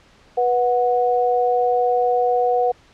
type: tone pair together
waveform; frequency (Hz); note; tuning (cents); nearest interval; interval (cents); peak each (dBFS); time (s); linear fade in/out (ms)
sine; 490 / 734.2; B4 / F#5; -14 / -14; perfect fifth; 700; -18; 0.37-2.72; 10
effects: pink hiss -52 dBFS RMS until 2.93 s + low-pass 5000 Hz 12 dB/octave